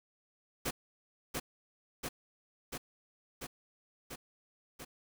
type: noise with echo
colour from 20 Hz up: pink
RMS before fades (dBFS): -35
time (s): 0.65-0.71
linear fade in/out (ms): 10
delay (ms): 690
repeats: 6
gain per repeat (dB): -2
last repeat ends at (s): 4.85
effects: none